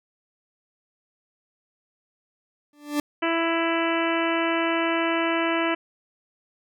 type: tone with exponential growth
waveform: 40% pulse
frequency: 293.7 Hz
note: D4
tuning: in tune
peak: -18 dBFS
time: 2.73-3 s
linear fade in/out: 2 ms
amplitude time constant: 57 ms
type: harmonic tone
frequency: 331.7 Hz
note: E4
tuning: 11 cents sharp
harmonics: 1 / 2 / 3 / 4 / 5 / 6 / 7 / 8 / 9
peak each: -25 / -28 / -30 / -31 / -32 / -33 / -33 / -34 / -35 dBFS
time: 3.22-5.75 s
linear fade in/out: 10 ms
effects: none

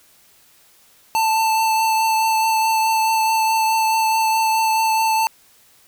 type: tone with vibrato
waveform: square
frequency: 886 Hz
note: A5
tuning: 12 cents sharp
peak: -16 dBFS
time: 1.15-5.27 s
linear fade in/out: 0 ms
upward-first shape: triangle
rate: 4.7 Hz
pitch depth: 16 cents each way
effects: white hiss -53 dBFS RMS until 5.87 s

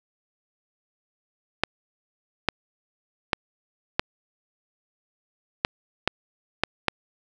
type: clicks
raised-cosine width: 0.3 ms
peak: -3 dBFS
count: 8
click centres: 1.636 / 2.487 / 3.332 / 3.995 / 5.649 / 6.076 / 6.636 / 6.883 s
effects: none

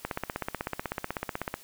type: click train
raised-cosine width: 0.5 ms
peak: -15 dBFS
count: 25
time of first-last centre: 0.05-1.541 s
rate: 16.1 Hz
effects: white hiss -52 dBFS RMS until 1.63 s

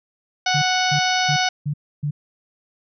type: harmonic tone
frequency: 739 Hz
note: F#5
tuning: 2 cents flat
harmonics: 1 / 2 / 3 / 4 / 5 / 6 / 7 / 8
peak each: -21 / -24 / -26 / -27 / -28 / -29 / -29 / -30 dBFS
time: 0.46-1.49 s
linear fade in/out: 5 ms
type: tone bursts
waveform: sine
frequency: 146.83 Hz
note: D3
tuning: in tune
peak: -20 dBFS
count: 5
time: 0.54-2.11 s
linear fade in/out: 10 ms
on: 82 ms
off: 290 ms
effects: none

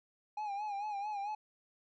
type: tone with vibrato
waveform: triangle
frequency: 823 Hz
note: G#5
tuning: 16 cents flat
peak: -34 dBFS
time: 0.37-1.35 s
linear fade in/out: 5 ms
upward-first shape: sine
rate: 4.5 Hz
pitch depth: 71 cents each way
effects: resampled to 16000 Hz

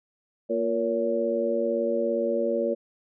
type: harmonic tone with a mistuned harmonic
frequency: 116.54 Hz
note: A#2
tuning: in tune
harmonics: 2 / 3 / 4 / 5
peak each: -31 / -30 / -28 / -26 dBFS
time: 0.49-2.75 s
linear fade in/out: 20 ms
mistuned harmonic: 5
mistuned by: -57 cents
effects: none

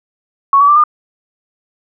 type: tone with pitch steps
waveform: sine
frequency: 1108.7 / 1141.8 / 1176 / 1211.1 Hz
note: C#6 / D6 / D6 / D#6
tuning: 0 / -49 / +2 / -47 cents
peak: -5 dBFS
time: 0.53-0.838 s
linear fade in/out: 2 ms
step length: 77 ms
effects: none

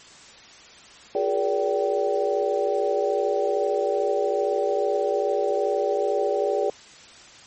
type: tone cluster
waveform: sine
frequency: 359.8 / 413.1 / 475.5 / 574 / 772 Hz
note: F#4 / G#4 / A#4 / D5 / G5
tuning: -48 / -9 / +34 / -40 / -27 cents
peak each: -32 / -24 / -29 / -25 / -29 dBFS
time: 1.15-6.7 s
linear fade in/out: 2 ms
effects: white hiss -47 dBFS RMS until 7.46 s + MP3 32 kbps

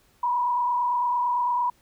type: tone with frequency modulation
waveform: sine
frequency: 975 Hz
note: B5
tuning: 23 cents flat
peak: -21 dBFS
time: 0.23-1.7 s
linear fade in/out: 5 ms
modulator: 28.9 Hz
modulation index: 1
effects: pink hiss -62 dBFS RMS until 1.81 s

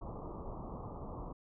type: low-pass noise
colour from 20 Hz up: pink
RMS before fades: -44 dBFS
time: 0.01-1.33 s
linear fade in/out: 10 ms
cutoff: 1200 Hz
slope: 96 dB/octave
effects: none

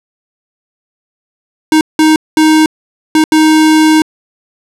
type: tone bursts at uneven times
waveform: square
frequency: 312.5 Hz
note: D#4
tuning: 8 cents sharp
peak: -5 dBFS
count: 5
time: 1.72-1.81 / 1.99-2.16 / 2.37-2.66 / 3.15-3.24 / 3.32-4.02 s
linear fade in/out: 2 ms
effects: low-pass 11000 Hz 12 dB/octave

